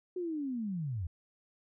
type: linear sweep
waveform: sine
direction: down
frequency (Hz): 370 to 77.4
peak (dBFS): -33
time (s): 0.16-1.07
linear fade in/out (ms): 5
effects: none